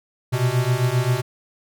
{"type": "beating tone pair", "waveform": "square", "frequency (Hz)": [120.7, 128.3], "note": ["B2", "C3"], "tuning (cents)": [-39, -34], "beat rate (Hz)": 7.6, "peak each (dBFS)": [-22, -21], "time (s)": [0.32, 1.22], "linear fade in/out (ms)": 20, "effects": []}